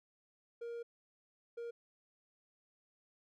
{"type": "tone bursts at uneven times", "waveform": "triangle", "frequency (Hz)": 469.5, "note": "A#4", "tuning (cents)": 12, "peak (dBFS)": -39, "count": 2, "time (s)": [[0.61, 0.83], [1.57, 1.71]], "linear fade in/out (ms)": 10, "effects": []}